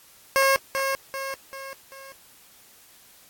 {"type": "tone with echo", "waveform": "15% pulse", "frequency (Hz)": 541, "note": "C#5", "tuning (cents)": -42, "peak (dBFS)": -11, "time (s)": [0.36, 0.56], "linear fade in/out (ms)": 0, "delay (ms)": 390, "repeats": 4, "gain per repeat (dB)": -6, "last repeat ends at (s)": 2.12, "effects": ["white hiss -53 dBFS RMS until 3.29 s", "AAC 64 kbps"]}